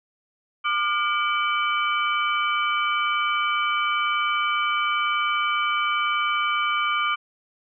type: tone cluster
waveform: sine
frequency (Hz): 1198 / 1419 / 2305 / 3025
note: D6 / F6 / D7 / F#7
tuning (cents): +34 / +27 / -33 / +38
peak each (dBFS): -23 / -28 / -27 / -30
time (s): 0.64-7.16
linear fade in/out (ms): 20
effects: none